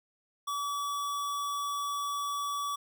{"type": "tone", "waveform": "square", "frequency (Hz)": 1144, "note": "D6", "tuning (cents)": -46, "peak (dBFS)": -32, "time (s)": [0.47, 2.76], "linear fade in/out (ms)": 10, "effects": []}